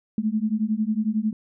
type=beating tone pair; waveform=sine; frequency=210.7 / 221.7 Hz; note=G#3 / A3; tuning=+25 / +13 cents; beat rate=11 Hz; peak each=-24 dBFS; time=0.18-1.33 s; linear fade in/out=2 ms; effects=none